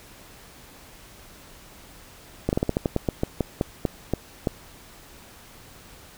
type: slowing click train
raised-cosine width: 2 ms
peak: -8 dBFS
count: 15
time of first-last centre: 2.49-4.472 s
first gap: 39 ms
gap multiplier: 1.18
effects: pink hiss -48 dBFS RMS until 6.17 s